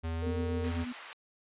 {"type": "tone with pitch glide", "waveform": "square", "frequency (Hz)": [82, 84.89], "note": ["E2", "F2"], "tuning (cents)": [-9, -49], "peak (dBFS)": -33, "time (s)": [0.03, 0.85], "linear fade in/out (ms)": 20, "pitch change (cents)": 60, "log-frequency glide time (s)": [0.16, 0.31]}
{"type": "tone", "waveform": "sine", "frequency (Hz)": 460, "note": "A#4", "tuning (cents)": -23, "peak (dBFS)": -36, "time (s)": [0.22, 0.69], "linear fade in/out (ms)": 10}
{"type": "tone with tremolo", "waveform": "sine", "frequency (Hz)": 246.9, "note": "B3", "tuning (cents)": 0, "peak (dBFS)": -35, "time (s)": [0.26, 0.93], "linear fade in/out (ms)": 10, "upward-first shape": "square", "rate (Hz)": 9.9, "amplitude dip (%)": 30}
{"type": "band-pass noise", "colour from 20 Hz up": "white", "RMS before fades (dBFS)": -48, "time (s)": [0.64, 1.13], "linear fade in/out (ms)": 0, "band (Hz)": [860, 2400], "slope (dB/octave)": 12}
{"effects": ["resampled to 8000 Hz"]}